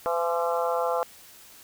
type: harmonic tone with a mistuned harmonic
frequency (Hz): 169.3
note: E3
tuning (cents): +46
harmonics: 3 / 4 / 5 / 6 / 7 / 8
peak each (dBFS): -27 / -29 / -31 / -33 / -34 / -35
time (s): 0.06-1.03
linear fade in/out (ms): 0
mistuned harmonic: 6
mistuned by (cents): +46
effects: white hiss -50 dBFS RMS until 1.63 s